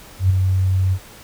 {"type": "tone with ADSR envelope", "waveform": "sine", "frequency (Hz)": 93.9, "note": "F#2", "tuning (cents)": 26, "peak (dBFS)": -9, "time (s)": [0.19, 0.99], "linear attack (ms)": 110, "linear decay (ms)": 7, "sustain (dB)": -5, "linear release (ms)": 64, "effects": ["pink hiss -42 dBFS RMS until 1.23 s"]}